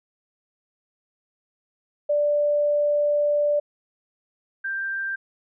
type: tone pair in turn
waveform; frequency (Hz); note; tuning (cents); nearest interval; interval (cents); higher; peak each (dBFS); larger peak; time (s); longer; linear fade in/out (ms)
sine; 587.3 / 1578.4; D5 / G6; 0 / +11; octave + perfect fourth; 1711; second; -18 / -25; first; 2.09-3.6 / 4.64-5.16; first; 10
effects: none